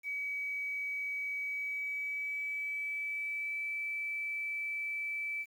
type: tone with pitch glide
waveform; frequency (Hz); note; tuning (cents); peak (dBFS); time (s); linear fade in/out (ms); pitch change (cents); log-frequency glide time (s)
sine; 2274 to 2314; C#7 to D7; +44 to -26; -34; 0.03-5.46; 50; +30; 1.42-3.75
effects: 10-bit